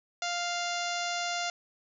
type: harmonic tone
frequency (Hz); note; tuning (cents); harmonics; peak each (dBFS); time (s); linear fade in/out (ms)
698.5; F5; 0; 1 / 2 / 3 / 4 / 5 / 6 / 7 / 8 / 9 / 10; -34 / -37 / -39 / -40 / -41 / -42 / -42 / -43 / -44 / -44; 0.22-1.5; 2
effects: none